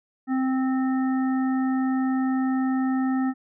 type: harmonic tone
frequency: 261.6 Hz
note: C4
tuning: in tune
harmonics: 1 / 3 / 5 / 7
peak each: -21 / -33 / -37 / -39 dBFS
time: 0.27-3.34 s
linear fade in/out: 50 ms
effects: none